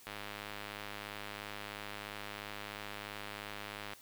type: click train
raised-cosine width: 0.3 ms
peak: -26 dBFS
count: 399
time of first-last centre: 0.07-3.934 s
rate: 103 Hz
effects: white hiss -58 dBFS RMS until 4.01 s